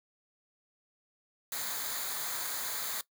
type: noise with comb filter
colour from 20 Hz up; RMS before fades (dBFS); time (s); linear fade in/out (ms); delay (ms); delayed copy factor
white; -36; 1.52-3.01; 2; 0.36; -0.65
effects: noise-tail reverb RT60 0.1 s tail -18 dB re dry